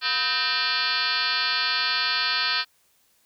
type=tone with frequency modulation; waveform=sine; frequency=2960 Hz; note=F#7; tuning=in tune; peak=-21 dBFS; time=0.01-2.65 s; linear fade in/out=50 ms; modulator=281 Hz; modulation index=6.3; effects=white hiss -64 dBFS RMS until 3.25 s